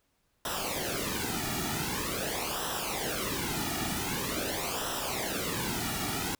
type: noise with flanger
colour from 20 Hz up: pink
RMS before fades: -33 dBFS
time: 0.45-6.35 s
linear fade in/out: 2 ms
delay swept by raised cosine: 0.44 to 1.94 ms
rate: 0.45 Hz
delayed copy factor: -0.75
effects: pink hiss -74 dBFS RMS until 6.39 s